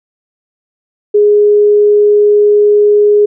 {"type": "tone", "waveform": "sine", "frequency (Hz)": 415.3, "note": "G#4", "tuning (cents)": 0, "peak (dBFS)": -4, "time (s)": [1.14, 3.26], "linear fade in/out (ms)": 10, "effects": []}